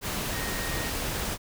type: tone in noise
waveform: sine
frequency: 1864.7 Hz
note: A#6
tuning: in tune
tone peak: -37 dBFS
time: 0.31-0.92 s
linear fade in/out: 50 ms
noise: pink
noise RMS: -31 dBFS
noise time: 0.01-1.38 s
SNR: -9 dB
effects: none